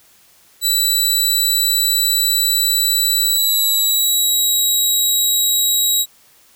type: tone with pitch glide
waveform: 15% pulse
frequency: 3957 to 3842 Hz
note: B7 to B7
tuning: +3 to -48 cents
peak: -7 dBFS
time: 0.61-6.06 s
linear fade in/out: 50 ms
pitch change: -51 cents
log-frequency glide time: 3.17-4.54 s
effects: white hiss -51 dBFS RMS until 6.55 s